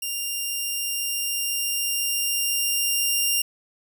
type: tone with level ramp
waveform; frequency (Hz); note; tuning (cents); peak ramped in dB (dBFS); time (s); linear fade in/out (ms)
10% pulse; 2794; F7; 0; -18 to -11; 0.02-3.42; 5
effects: none